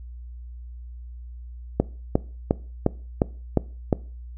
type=click train; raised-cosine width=2 ms; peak=-4 dBFS; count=7; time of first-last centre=1.8-3.928 s; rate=2.82 Hz; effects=noise-tail reverb RT60 0.4 s tail -21 dB re dry + added 60 Hz sine -36 dBFS peak until 4.37 s